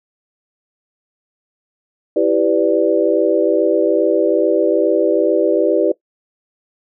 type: chord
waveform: sine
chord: E minor seventh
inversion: none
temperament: equal with one note detuned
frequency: 329.6 / 392 / 500.2 / 587.3 Hz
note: E4 / G4 / B4 / D5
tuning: 0 / 0 / +22 / 0 cents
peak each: -17 dBFS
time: 2.16-5.92 s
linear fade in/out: 5 ms
effects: noise-tail reverb RT60 0.1 s tail -19 dB re dry